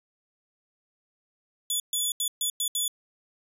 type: tone bursts at uneven times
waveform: 10% pulse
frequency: 3442 Hz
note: A7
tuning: 39 cents flat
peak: -17 dBFS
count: 6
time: 1.7-1.8 / 1.93-2.12 / 2.2-2.28 / 2.41-2.5 / 2.6-2.68 / 2.75-2.88 s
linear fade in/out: 2 ms
effects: resampled to 32000 Hz